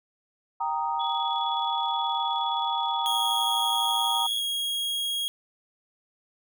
sine chord, Eb major, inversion first, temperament equal, 784 / 932.3 / 1244.5 Hz, G5 / Bb5 / Eb6, 0 / 0 / 0 cents, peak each -31 / -27 / -33 dBFS, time 0.6-4.27 s, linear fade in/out 10 ms
sine tone with tremolo, 3399 Hz, G#7, 39 cents sharp, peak -30 dBFS, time 0.99-4.41 s, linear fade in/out 20 ms, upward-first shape square, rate 19 Hz, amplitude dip 35%
45% pulse tone, 3287 Hz, G#7, 19 cents flat, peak -26 dBFS, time 3.06-5.28 s, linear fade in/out 0 ms
effects none

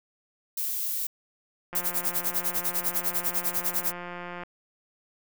violet noise, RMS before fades -30 dBFS, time 0.57-1.07 s, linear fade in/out 5 ms
click train, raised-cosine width 0.5 ms, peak -23 dBFS, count 477, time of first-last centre 1.73-4.435 s, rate 176 Hz
violet noise with tremolo, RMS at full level -25 dBFS, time 1.75-3.92 s, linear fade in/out 2 ms, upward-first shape sine, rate 10 Hz, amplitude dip 95%
effects none

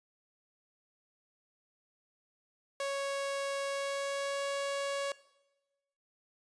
sawtooth tone with pitch glide, 554.4 to 558.3 Hz, C#5 to C#5, 0 to +12 cents, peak -29 dBFS, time 2.8-5.12 s, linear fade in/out 2 ms, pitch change +12 cents, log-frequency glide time 3.64-4.42 s, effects noise-tail reverb RT60 1.0 s tail -19 dB re dry + resampled to 22050 Hz

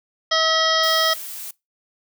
harmonic tone, 643 Hz, E5, 43 cents flat, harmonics 1 / 2 / 3 / 5 / 6 / 7 / 8 / 9, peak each -23 / -22 / -24 / -21 / -29 / -30 / -23 / -31 dBFS, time 0.31-1.14 s, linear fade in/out 10 ms
blue noise, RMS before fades -33 dBFS, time 0.83-1.51 s, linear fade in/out 5 ms
effects noise-tail reverb RT60 0.2 s tail -22 dB re dry

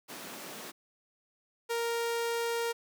pink high-pass noise, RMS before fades -44 dBFS, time 0.08-0.72 s, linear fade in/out 20 ms, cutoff 200 Hz, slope 24 dB/octave
sawtooth tone, 466.2 Hz, A#4, in tune, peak -26 dBFS, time 1.69-2.73 s, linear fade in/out 20 ms
effects none

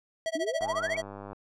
square tone with tremolo, 650 Hz, E5, 24 cents flat, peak -27 dBFS, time 0.26-1.02 s, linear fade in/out 0 ms, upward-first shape sine, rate 14 Hz, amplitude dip 100%
sine exponential sweep, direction up, 280 to 2369 Hz, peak -31 dBFS, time 0.35-0.97 s, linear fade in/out 5 ms
click train, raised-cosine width 1 ms, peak -28 dBFS, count 73, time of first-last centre 0.61-1.331 s, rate 99.9 Hz
effects low-pass 8000 Hz 12 dB/octave

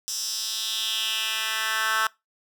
10% pulse tone with high-pass filter sweep, 220 Hz, A3, in tune, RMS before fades -27 dBFS, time 0.08-2.07 s, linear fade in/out 0 ms, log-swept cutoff 6000 to 1400 Hz, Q 2.8, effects noise-tail reverb RT60 0.2 s tail -22 dB re dry

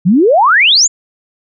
sine exponential sweep, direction up, 160.6 to 7459 Hz, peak -5 dBFS, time 0.05-0.88 s, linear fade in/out 20 ms, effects none

